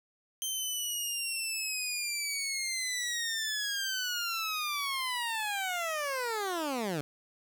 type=linear sweep; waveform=15% pulse; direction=down; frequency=3136 to 138.59 Hz; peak=-25 dBFS; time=0.42-7.01 s; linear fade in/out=0 ms; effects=none